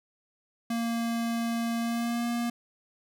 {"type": "tone with pitch glide", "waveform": "square", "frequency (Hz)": [231.8, 236.7], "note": ["A#3", "A#3"], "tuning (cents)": [-10, 27], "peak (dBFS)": -28, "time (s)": [0.7, 2.5], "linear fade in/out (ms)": 5, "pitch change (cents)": 37, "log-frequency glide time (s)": [1.79, 2.26], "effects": []}